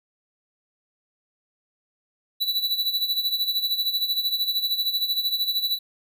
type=tone with tremolo; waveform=square; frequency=3953 Hz; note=B7; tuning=1 cent sharp; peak=-20 dBFS; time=2.4-5.79 s; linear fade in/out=20 ms; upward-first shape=sine; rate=13 Hz; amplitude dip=70%; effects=none